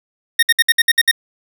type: tone bursts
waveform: 25% pulse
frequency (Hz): 1850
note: A#6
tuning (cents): -14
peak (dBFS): -5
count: 8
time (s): 0.39-1.113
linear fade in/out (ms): 5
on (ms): 37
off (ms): 61
effects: none